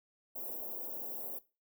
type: band-stop noise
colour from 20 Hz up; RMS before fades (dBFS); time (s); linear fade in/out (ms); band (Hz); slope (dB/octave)
white; -41; 0.35-1.39; 10; 690 to 15000; 24
effects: noise-tail reverb RT60 0.3 s tail -19 dB re dry + high-pass 300 Hz 12 dB/octave